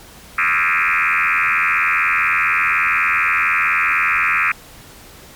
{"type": "tone with frequency modulation", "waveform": "sine", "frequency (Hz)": 1864.7, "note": "A#6", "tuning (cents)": 0, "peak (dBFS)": -13, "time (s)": [0.38, 4.52], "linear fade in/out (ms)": 5, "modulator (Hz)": 84.2, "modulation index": 7.9, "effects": ["pink hiss -41 dBFS RMS until 5.35 s", "MP3 96 kbps"]}